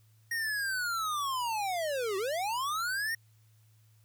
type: linear two-way sweep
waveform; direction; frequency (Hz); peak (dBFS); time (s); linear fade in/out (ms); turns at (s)
square; down then up; 1877 to 370 to 1877; -31; 0.31-3.15; 5; 2.17
effects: added 109 Hz sine -60 dBFS peak until 4.04 s + white hiss -71 dBFS RMS until 4.04 s

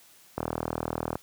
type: click train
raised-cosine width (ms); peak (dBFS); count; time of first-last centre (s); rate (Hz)
1; -14; 32; 0.38-1.155; 40
effects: white hiss -56 dBFS RMS until 1.22 s + high-pass 60 Hz 12 dB/octave

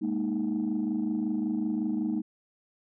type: chord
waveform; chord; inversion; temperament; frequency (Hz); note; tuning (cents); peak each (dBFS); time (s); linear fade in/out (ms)
sine; Ab suspended second; none; equal; 207.7 / 233.1 / 311.1; Ab3 / Bb3 / Eb4; 0 / 0 / 0; -30 / -30 / -29; 0.01-2.22; 20
effects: tanh soft clip ceiling -21 dBFS

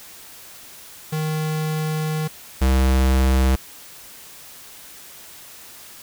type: tone pair in turn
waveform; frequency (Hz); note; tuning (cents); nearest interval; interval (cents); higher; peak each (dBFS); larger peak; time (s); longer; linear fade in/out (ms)
square; 155.56 / 65.4; D#3 / C2; 0 / 0; octave + minor third; 1500; first; -22 / -15; second; 1.12-2.28 / 2.61-3.56; first; 10
effects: white hiss -42 dBFS RMS until 6.02 s

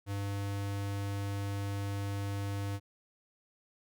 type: tone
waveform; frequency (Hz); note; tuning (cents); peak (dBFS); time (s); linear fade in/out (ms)
square; 100; G2; +35; -34; 0.06-2.8; 50
effects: none

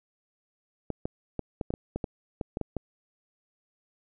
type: clicks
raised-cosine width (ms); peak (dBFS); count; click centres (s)
2; -17; 12; 0.903 / 1.055 / 1.393 / 1.612 / 1.705 / 1.739 / 1.96 / 2.042 / 2.412 / 2.571 / 2.613 / 2.767
effects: none

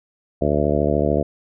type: harmonic tone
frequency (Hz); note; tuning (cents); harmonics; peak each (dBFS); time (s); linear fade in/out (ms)
73.6; D2; +4; 1 / 2 / 3 / 4 / 5 / 6 / 7 / 8 / 9; -25 / -25 / -25 / -25 / -25 / -25 / -25 / -25 / -25; 0.41-1.23; 10
effects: none

